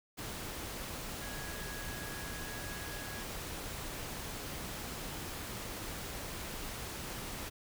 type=tone in noise; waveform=sine; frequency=1661.2 Hz; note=G#6; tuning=in tune; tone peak=-48 dBFS; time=1.21-3.24 s; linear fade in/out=20 ms; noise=pink; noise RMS=-42 dBFS; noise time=0.17-7.5 s; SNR=-9 dB; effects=none